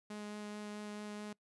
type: tone with vibrato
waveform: sawtooth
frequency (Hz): 209.1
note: G#3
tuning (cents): +12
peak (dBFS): -39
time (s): 0.1-1.33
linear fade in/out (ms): 5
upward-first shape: sine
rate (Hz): 4.6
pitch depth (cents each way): 8
effects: noise-tail reverb RT60 0.1 s tail -23 dB re dry + resampled to 24000 Hz